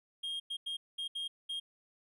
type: tone bursts at uneven times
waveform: triangle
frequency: 3233 Hz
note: G#7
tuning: 47 cents flat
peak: -34 dBFS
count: 6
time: 0.23-0.4 / 0.5-0.57 / 0.66-0.77 / 0.98-1.08 / 1.15-1.28 / 1.49-1.6 s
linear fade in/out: 10 ms
effects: none